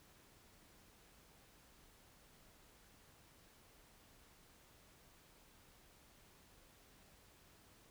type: silence
effects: pink hiss -66 dBFS RMS until 7.9 s